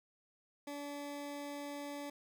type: tone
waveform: 20% pulse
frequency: 287.5 Hz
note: D4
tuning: 37 cents flat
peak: -37 dBFS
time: 0.67-2.1 s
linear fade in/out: 5 ms
effects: none